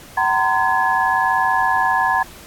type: tone cluster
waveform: sine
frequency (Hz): 760 / 926 / 1027 / 1694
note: F#5 / A#5 / C6 / G#6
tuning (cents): +46 / -12 / -33 / +34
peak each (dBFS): -20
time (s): 0.17-2.23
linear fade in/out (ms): 5
effects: pink hiss -41 dBFS RMS until 2.46 s + AAC 64 kbps